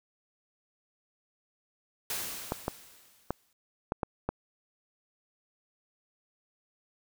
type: noise with exponential decay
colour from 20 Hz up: white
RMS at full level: -33 dBFS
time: 2.1-3.53 s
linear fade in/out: 2 ms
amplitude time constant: 310 ms
type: clicks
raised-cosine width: 1 ms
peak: -15 dBFS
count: 6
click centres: 2.521 / 2.681 / 3.306 / 3.921 / 4.032 / 4.29 s
effects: none